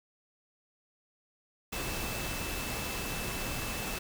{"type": "tone in noise", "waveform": "sine", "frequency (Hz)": 2637, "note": "E7", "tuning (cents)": 0, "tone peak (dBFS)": -43, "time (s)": [1.72, 3.99], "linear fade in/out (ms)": 10, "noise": "pink", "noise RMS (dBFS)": -36, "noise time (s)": [1.72, 3.99], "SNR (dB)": -10, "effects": []}